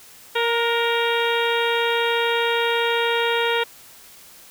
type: harmonic tone with a mistuned harmonic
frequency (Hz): 466.2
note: A#4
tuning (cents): 0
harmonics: 1 / 2 / 3 / 4 / 5 / 6 / 7 / 8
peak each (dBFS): -22 / -25 / -27 / -28 / -29 / -30 / -30 / -31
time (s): 0.35-3.64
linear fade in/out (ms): 10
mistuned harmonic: 3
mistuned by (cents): +29
effects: white hiss -46 dBFS RMS until 4.5 s